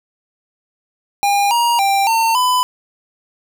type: tone with pitch steps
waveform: square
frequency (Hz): 807 / 945 / 789 / 906 / 1002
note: G#5 / A#5 / G5 / A#5 / B5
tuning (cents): -50 / +23 / +11 / -50 / +25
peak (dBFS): -13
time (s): 1.23-2.63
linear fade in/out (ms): 0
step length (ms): 280
effects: none